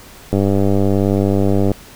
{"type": "click train", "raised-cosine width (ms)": 2, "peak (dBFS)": -3, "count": 138, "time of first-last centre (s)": [0.33, 1.717], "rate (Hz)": 98.8, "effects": ["pink hiss -40 dBFS RMS until 1.95 s"]}